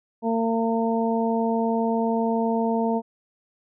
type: harmonic tone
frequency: 227.6 Hz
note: A#3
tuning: 41 cents flat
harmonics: 1 / 2 / 3 / 4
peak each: -23 / -26 / -28 / -29 dBFS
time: 0.22-3.02 s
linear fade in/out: 50 ms
effects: none